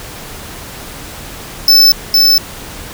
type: tone with echo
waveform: square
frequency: 5274 Hz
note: E8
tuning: in tune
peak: -4 dBFS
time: 1.68-1.92 s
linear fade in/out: 2 ms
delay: 460 ms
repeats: 1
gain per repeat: -2 dB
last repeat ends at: 2.38 s
effects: pink hiss -29 dBFS RMS until 2.93 s